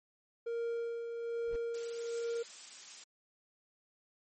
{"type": "tone with tremolo", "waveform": "triangle", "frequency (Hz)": 466.2, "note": "A#4", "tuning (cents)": 0, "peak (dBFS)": -31, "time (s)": [0.46, 2.43], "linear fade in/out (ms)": 10, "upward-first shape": "sine", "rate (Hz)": 1.2, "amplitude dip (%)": 45}
{"type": "noise with exponential growth", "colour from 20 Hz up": "brown", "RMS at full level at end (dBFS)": -40, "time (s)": [1.43, 1.56], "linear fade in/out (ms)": 0, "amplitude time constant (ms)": 28}
{"type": "noise", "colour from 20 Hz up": "blue", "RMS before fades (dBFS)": -45, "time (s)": [1.74, 3.04], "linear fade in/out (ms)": 5}
{"effects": ["MP3 32 kbps"]}